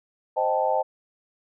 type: chord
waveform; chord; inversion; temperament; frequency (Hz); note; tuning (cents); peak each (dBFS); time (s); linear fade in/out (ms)
sine; A half-diminished seventh; first; equal; 523.3 / 622.3 / 784 / 880; C5 / Eb5 / G5 / A5; 0 / 0 / 0 / 0; -26; 0.36-0.83; 20
effects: none